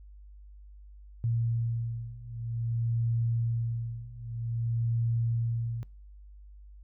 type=beating tone pair; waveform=sine; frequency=115.7 / 116.22 Hz; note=A#2 / A#2; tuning=-13 / -5 cents; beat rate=0.52 Hz; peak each=-32 / -30 dBFS; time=1.24-5.83 s; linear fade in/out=0 ms; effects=noise-tail reverb RT60 0.4 s tail -24 dB re dry + added 50 Hz sine -47 dBFS peak until 6.83 s